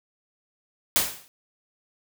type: noise with exponential decay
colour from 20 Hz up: white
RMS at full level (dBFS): -18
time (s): 0.96-1.28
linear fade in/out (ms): 0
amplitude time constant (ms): 69
effects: none